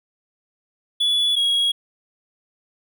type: tone pair in turn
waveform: triangle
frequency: 3421 / 3312 Hz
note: A7 / G#7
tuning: -49 / -5 cents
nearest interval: minor second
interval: 56 cents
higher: first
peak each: -15 dBFS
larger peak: neither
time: 1-1.36 / 1.36-1.72 s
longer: neither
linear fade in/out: 10 ms
effects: none